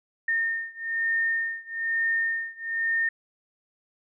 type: beating tone pair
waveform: sine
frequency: 1824 / 1825.1 Hz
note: A#6 / A#6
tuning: -38 / -37 cents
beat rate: 1.1 Hz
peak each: -27 / -28 dBFS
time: 0.28-3.09 s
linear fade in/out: 5 ms
effects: none